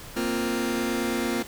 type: chord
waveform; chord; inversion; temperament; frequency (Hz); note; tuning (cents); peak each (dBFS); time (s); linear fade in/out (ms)
sawtooth; Bb suspended second; none; just; 233.1 / 262.2 / 349.6; Bb3 / C4 / F4; 0 / +4 / +2; -24 / -26 / -25; 0.16-1.43; 10
effects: pink hiss -42 dBFS RMS until 1.47 s